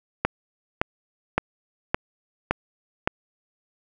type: click train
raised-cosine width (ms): 0.5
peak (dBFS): -4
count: 6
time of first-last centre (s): 0.25-3.075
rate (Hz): 1.77
effects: none